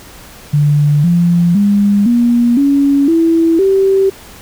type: tone with pitch steps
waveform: sine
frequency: 146.83 / 172.61 / 202.9 / 238.5 / 280.4 / 329.6 / 387.5 Hz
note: D3 / F3 / G#3 / A#3 / C#4 / E4 / G4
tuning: 0 / -20 / -40 / +40 / +20 / 0 / -20 cents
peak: -7 dBFS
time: 0.53-4.1 s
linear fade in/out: 10 ms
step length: 510 ms
effects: pink hiss -36 dBFS RMS until 4.41 s